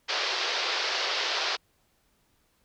white band-pass noise, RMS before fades -29 dBFS, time 0.08-1.57 s, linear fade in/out 20 ms, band 370 to 5200 Hz, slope 48 dB/octave, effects pink hiss -69 dBFS RMS until 2.64 s

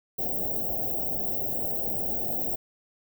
white band-stop noise, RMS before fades -29 dBFS, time 0.18-2.56 s, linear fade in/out 10 ms, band 800 to 16000 Hz, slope 96 dB/octave, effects none

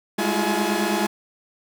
sawtooth tone cluster, 202.6 / 211.9 / 328.6 / 356.2 / 846 Hz, G#3 / G#3 / E4 / F4 / G#5, -43 / +35 / -5 / +34 / +32 cents, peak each -23 dBFS, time 0.18-1.07 s, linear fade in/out 10 ms, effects none

